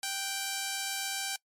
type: tone pair together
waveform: 5% pulse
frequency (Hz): 784 / 1481.1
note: G5 / F#6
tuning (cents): 0 / +1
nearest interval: major seventh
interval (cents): 1101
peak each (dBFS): -21 / -30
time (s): 0.03-1.36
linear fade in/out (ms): 2
effects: noise-tail reverb RT60 0.1 s tail -23 dB re dry + MP3 64 kbps